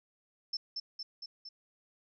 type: tone with echo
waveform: sine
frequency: 5300 Hz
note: E8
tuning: 9 cents sharp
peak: -32 dBFS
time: 0.53-0.57 s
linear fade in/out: 5 ms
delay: 230 ms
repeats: 4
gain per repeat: -3 dB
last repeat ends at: 1.49 s
effects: none